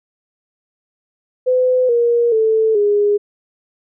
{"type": "tone with pitch steps", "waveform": "sine", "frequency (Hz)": [507, 473, 441.4, 411.8], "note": ["B4", "A#4", "A4", "G#4"], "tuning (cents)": [45, 25, 5, -15], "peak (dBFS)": -11, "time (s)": [1.46, 3.18], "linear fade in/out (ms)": 20, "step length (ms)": 430, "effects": []}